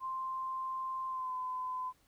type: tone with pitch glide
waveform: sine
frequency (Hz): 1046.5 to 1017.3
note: C6 to C6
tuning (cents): 0 to -49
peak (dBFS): -35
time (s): 0-1.93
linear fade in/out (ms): 50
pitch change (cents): -49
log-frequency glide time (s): 1.08-1.34
effects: pink hiss -70 dBFS RMS until 2.07 s